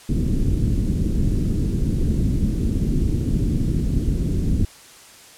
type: low-pass noise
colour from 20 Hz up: pink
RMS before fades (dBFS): -20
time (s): 0.09-4.65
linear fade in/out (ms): 2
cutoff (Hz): 300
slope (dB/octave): 24
effects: white hiss -45 dBFS RMS until 5.37 s + low-pass 10000 Hz 12 dB/octave